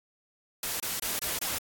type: noise bursts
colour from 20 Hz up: white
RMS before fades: -32 dBFS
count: 5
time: 0.63-1.584 s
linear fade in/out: 2 ms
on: 170 ms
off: 26 ms
effects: AAC 64 kbps